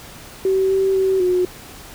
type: tone with pitch steps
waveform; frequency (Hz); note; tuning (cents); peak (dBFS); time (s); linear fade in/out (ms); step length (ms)
sine; 381.9 / 385.3 / 381.4 / 362.5; G4 / G4 / G4 / F#4; -45 / -30 / -47 / -35; -14; 0.45-1.45; 2; 250
effects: pink hiss -39 dBFS RMS until 1.94 s